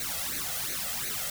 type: noise with flanger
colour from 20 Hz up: white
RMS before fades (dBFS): -33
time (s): 0-1.3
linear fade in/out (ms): 2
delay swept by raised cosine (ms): 0.47 to 1.57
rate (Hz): 2.8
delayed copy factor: +0.85
effects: none